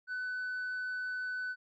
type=tone with tanh clipping; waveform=sine; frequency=1501 Hz; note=F#6; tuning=24 cents sharp; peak=-35 dBFS; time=0.07-1.56 s; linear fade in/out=50 ms; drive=1 dB; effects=none